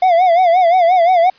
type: tone with vibrato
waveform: triangle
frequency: 707 Hz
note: F5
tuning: 21 cents sharp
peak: -6 dBFS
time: 0.02-1.3 s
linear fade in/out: 5 ms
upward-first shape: sine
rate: 5.7 Hz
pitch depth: 110 cents each way
effects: white hiss -48 dBFS RMS until 1.38 s + resampled to 11025 Hz